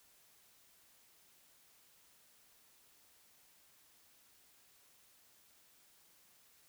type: silence
effects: white hiss -67 dBFS RMS until 6.68 s